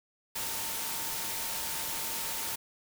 sine tone in noise, 907 Hz, A#5, 48 cents flat, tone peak -46 dBFS, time 0.35-2.56 s, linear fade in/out 10 ms, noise white, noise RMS -35 dBFS, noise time 0.35-2.56 s, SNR -14 dB, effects none

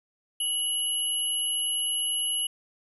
sine tone pair together, 2936 / 11085 Hz, F#7 / F9, -14 / -14 cents, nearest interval octave + major seventh, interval 2300 cents, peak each -28 dBFS, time 0.4-2.47 s, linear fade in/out 5 ms, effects none

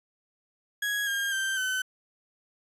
35% pulse tone with pitch steps, 1661.2 / 1613 / 1566.2 / 1520.7 Hz, G#6 / G6 / G6 / F#6, 0 / +49 / -2 / +47 cents, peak -25 dBFS, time 0.82-1.82 s, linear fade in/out 5 ms, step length 250 ms, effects resampled to 32000 Hz

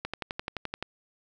click train, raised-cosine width 0.3 ms, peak -16 dBFS, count 10, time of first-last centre 0.05-0.826 s, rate 11.6 Hz, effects none

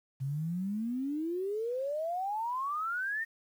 sine exponential sweep, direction up, 130 to 1864.7 Hz, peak -31 dBFS, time 0.2-3.25 s, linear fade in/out 20 ms, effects 10-bit

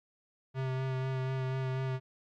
square tone with vibrato, 131.2 Hz, C3, 5 cents sharp, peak -32 dBFS, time 0.54-2 s, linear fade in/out 50 ms, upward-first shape sine, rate 4.1 Hz, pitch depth 17 cents each way, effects low-pass 3000 Hz 12 dB/octave + Opus 48 kbps

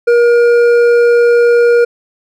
sine tone with hard clipping, 475.2 Hz, A#4, 33 cents sharp, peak -7 dBFS, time 0.07-1.85 s, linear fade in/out 10 ms, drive 7 dB, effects none

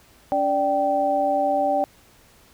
sine tone cluster, 286.2 / 587 / 778 Hz, D4 / D5 / G5, -45 / -1 / -13 cents, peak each -28 / -22 / -21 dBFS, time 0.32-1.84 s, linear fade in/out 0 ms, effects pink hiss -54 dBFS RMS until 2.53 s

